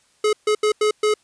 square tone bursts at uneven times, 425 Hz, G#4, 40 cents sharp, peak -16 dBFS, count 5, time 0.24-0.33 / 0.47-0.55 / 0.63-0.72 / 0.81-0.91 / 1.03-1.14 s, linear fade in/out 5 ms, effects white hiss -60 dBFS RMS until 1.23 s + resampled to 22050 Hz

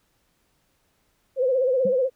sine tone with vibrato, 516 Hz, C5, 24 cents flat, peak -18 dBFS, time 1.36-2.1 s, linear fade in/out 50 ms, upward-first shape sine, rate 16 Hz, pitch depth 84 cents each way
sine tone with exponential decay, 195.6 Hz, G3, 4 cents flat, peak -23 dBFS, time 1.85-1.98 s, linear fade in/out 5 ms, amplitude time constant 27 ms
effects pink hiss -68 dBFS RMS until 2.15 s

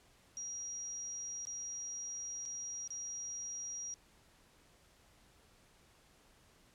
sine tone with dropouts, 5720 Hz, F8, 41 cents sharp, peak -40 dBFS, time 0.37-3.94 s, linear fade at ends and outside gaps 0 ms, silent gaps 1.452-1.47 / 2.454-2.459 / 2.876-2.905 s, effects pink hiss -66 dBFS RMS until 6.74 s + low-pass 11000 Hz 12 dB/octave

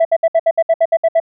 sine tone bursts, 659.3 Hz, E5, in tune, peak -6 dBFS, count 11, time 0-1.201 s, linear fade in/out 10 ms, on 51 ms, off 64 ms, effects tanh soft clip ceiling -7 dBFS

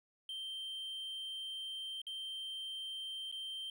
triangle tone with dropouts, 3136 Hz, G7, in tune, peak -39 dBFS, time 0.29-3.7 s, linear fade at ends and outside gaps 2 ms, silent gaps 2.017-2.067 / 3.315-3.324 s, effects none

